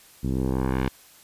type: tone with low-pass filter sweep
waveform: 10% pulse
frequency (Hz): 65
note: C2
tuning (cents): -11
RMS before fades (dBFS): -25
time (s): 0.23-0.89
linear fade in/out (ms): 10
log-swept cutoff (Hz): 220 to 3200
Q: 0.92
effects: white hiss -52 dBFS RMS until 1.23 s + resampled to 32000 Hz